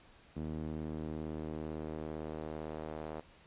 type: tone with band-pass filter sweep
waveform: sawtooth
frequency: 77.78 Hz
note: D#2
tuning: in tune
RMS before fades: -41 dBFS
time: 0.36-3.21 s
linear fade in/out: 10 ms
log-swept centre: 240 to 600 Hz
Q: 1.2
effects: pink hiss -61 dBFS RMS until 3.46 s + resampled to 8000 Hz